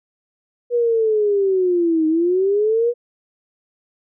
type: linear two-way sweep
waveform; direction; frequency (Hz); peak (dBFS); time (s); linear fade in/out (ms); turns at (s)
sine; down then up; 486.2 to 311.1 to 486.2; -14; 0.7-2.94; 50; 2.07
effects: none